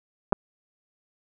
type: clicks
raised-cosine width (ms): 1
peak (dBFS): -8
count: 2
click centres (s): 0.324 / 0.329
effects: none